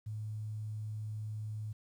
sine tone with quantisation, 107.4 Hz, A2, 41 cents flat, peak -37 dBFS, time 0.06-1.73 s, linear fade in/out 10 ms, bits 11, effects none

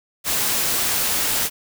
white noise, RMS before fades -21 dBFS, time 0.24-1.5 s, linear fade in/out 50 ms, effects none

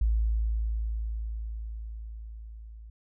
sine tone with level ramp, 55 Hz, A1, in tune, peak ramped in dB -21 to -43 dBFS, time 0.01-2.9 s, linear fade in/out 5 ms, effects none

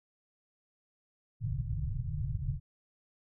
white low-pass noise, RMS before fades -34 dBFS, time 1.4-2.6 s, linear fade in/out 50 ms, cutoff 150 Hz, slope 96 dB/octave, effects none

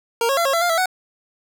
25% pulse tone with pitch steps, 464.5 / 547 / 680 / 545 / 672 / 701 / 659 / 742 Hz, A#4 / C#5 / F5 / C#5 / E5 / F5 / E5 / F#5, -6 / -23 / -46 / -29 / +33 / +6 / -1 / +5 cents, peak -13 dBFS, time 0.21-0.858 s, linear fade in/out 2 ms, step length 81 ms, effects none

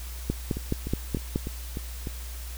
two click trains, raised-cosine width 3 ms, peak -12 / -20 dBFS, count 6 / 6, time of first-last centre 0.3-1.359 / 0.57-2.072 s, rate 4.72 / 3.33 Hz, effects added 60 Hz sine -35 dBFS peak until 2.57 s + white hiss -44 dBFS RMS until 2.57 s

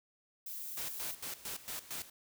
violet noise, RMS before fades -43 dBFS, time 0.46-1.15 s, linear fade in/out 5 ms
white noise with tremolo, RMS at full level -41 dBFS, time 0.77-2.1 s, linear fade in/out 5 ms, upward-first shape square, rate 4.4 Hz, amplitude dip 80%
effects none

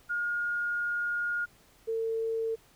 sine tone pair in turn, 1426 / 450.3 Hz, F6 / A4, +36 / +40 cents, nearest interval octave + minor sixth, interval 1996 cents, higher first, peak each -28 dBFS, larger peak neither, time 0.09-1.46 / 1.87-2.56 s, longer first, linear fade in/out 20 ms, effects pink hiss -61 dBFS RMS until 2.75 s

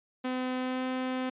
sawtooth tone with pitch glide, 255 to 257.1 Hz, C4 to C4, -44 to -30 cents, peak -26 dBFS, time 0.24-1.3 s, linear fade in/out 10 ms, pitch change +14 cents, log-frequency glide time 0.57-0.84 s, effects resampled to 8000 Hz

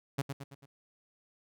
sawtooth tone with echo, 138.59 Hz, C#3, in tune, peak -25 dBFS, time 0.18-0.22 s, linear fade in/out 10 ms, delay 110 ms, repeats 4, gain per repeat -6 dB, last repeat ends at 0.66 s, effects none

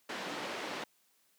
pink band-pass noise, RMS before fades -40 dBFS, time 0.09-0.84 s, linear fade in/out 5 ms, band 280 to 3900 Hz, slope 12 dB/octave, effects white hiss -71 dBFS RMS until 1.38 s + high-pass 150 Hz 12 dB/octave

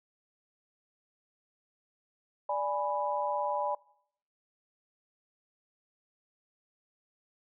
sine chord, G# diminished, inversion second, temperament equal, 587.3 / 830.6 / 987.8 Hz, D5 / G#5 / B5, 0 / 0 / 0 cents, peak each -33 dBFS, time 2.49-3.75 s, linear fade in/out 5 ms, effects noise-tail reverb RT60 0.7 s tail -23 dB re dry

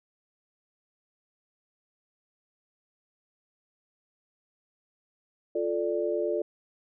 sine chord, D minor, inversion first, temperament equal with one note detuned, 349.2 / 438.2 / 587.3 Hz, F4 / A4 / D5, 0 / -7 / 0 cents, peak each -30 dBFS, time 5.55-6.42 s, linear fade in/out 5 ms, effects none

